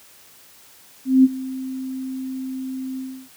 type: tone with ADSR envelope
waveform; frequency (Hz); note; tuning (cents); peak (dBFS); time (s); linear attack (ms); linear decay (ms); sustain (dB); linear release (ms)
sine; 261.6; C4; 0; -7; 1.05-3.29; 190; 34; -19; 310
effects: white hiss -49 dBFS RMS until 3.36 s + high-pass 60 Hz 12 dB/octave